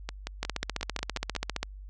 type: two click trains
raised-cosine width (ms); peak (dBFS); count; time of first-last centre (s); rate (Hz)
0.2; -16 / -12; 8 / 19; 0.09-1.351 / 0.43-1.63; 5.55 / 15
effects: added 49 Hz sine -41 dBFS peak until 1.89 s + resampled to 24000 Hz